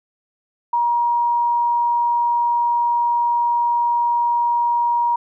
sine tone, 950 Hz, A#5, 33 cents sharp, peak -15 dBFS, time 0.73-5.16 s, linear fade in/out 5 ms, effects none

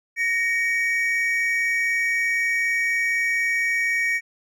triangle tone pair together, 1864.7 / 2266 Hz, A#6 / C#7, 0 / +37 cents, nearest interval minor third, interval 337 cents, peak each -21 dBFS, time 0.16-4.21 s, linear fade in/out 50 ms, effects none

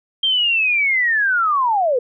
sine linear sweep, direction down, 3194 to 466.2 Hz, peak -14 dBFS, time 0.23-1.99 s, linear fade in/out 5 ms, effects none

